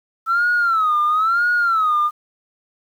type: tone with vibrato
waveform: sine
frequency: 1318.5 Hz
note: E6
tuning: in tune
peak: -13 dBFS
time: 0.26-2.11 s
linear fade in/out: 50 ms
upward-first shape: sine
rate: 1 Hz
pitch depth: 160 cents each way
effects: tanh soft clip ceiling -11 dBFS + 8-bit